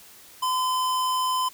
square tone, 1021 Hz, C6, 43 cents flat, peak -23 dBFS, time 0.42-1.49 s, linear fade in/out 10 ms, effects white hiss -49 dBFS RMS until 1.53 s

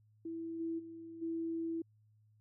sine tone with level steps, 329.6 Hz, E4, in tune, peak -39 / -35 / -46 / -35 dBFS, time 0.25-1.82 s, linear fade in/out 5 ms, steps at 0.59 / 0.78 / 1.21 s, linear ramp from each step 20 ms, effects added 107 Hz sine -65 dBFS peak until 2.4 s

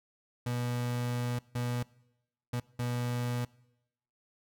35% pulse tone bursts at uneven times, 121.8 Hz, B2, 24 cents flat, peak -29 dBFS, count 4, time 0.46-1.39 / 1.55-1.83 / 2.53-2.6 / 2.79-3.45 s, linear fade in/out 5 ms, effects noise-tail reverb RT60 0.9 s tail -23 dB re dry

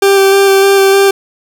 40% pulse tone with vibrato, 392 Hz, G4, in tune, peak -4 dBFS, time 0.02-1.11 s, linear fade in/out 5 ms, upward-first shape square, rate 3.3 Hz, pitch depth 11 cents each way, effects none

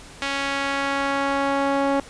sawtooth tone with band-pass filter sweep, 277.2 Hz, C#4, in tune, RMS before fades -23 dBFS, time 0.22-2 s, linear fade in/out 2 ms, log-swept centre 2600 to 650 Hz, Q 0.88, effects pink hiss -43 dBFS RMS until 2.09 s + resampled to 22050 Hz

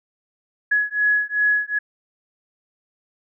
sine beating tone pair, 1683 / 1685.6 Hz, G#6 / G#6, +23 / +25 cents, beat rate 2.6 Hz, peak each -20 dBFS, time 0.71-1.79 s, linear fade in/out 10 ms, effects none

